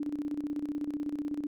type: tone with tremolo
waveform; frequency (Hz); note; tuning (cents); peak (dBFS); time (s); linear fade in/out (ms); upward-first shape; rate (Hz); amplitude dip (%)
sine; 293.7; D4; 0; -29; 0-1.47; 5; square; 16; 65
effects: none